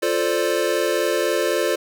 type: chord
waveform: square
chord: D minor seventh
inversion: first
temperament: equal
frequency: 349.2 / 440 / 523.3 / 587.3 Hz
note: F4 / A4 / C5 / D5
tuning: 0 / 0 / 0 / 0 cents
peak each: -25 dBFS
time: 0.02-1.76 s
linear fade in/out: 10 ms
effects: none